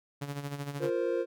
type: tone with tremolo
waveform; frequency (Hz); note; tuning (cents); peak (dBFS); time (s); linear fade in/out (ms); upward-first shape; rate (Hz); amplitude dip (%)
sawtooth; 142.4; C#3; +47; -29; 0.21-0.9; 10; sine; 13; 65
type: chord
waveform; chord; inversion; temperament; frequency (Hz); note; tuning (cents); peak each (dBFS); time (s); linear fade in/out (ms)
triangle; F suspended fourth; none; equal; 349.2 / 466.2 / 523.3; F4 / Bb4 / C5; 0 / 0 / 0; -30; 0.79-1.26; 50
effects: none